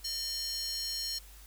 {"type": "tone with high-pass filter", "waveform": "square", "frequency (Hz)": 607, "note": "D#5", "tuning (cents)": -43, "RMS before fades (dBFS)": -36, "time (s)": [0.04, 1.19], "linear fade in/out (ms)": 10, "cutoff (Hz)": 4800, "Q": 5.3, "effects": ["added 50 Hz sine -51 dBFS peak until 1.46 s", "white hiss -56 dBFS RMS until 1.46 s"]}